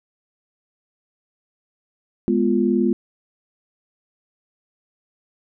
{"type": "chord", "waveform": "sine", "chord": "F diminished", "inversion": "first", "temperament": "equal", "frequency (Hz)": [207.7, 246.9, 349.2], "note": ["Ab3", "Cb4", "F4"], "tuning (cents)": [0, 0, 0], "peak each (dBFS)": -20, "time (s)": [2.28, 2.93], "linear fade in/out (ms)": 0, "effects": []}